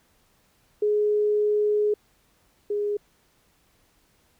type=tone pair in turn; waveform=sine; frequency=419.1 / 413.1 Hz; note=G#4 / G#4; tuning=+16 / -9 cents; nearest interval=unison; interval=25 cents; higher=first; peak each=-19 / -23 dBFS; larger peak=first; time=0.82-1.94 / 2.7-2.97 s; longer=first; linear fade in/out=5 ms; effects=pink hiss -64 dBFS RMS until 4.39 s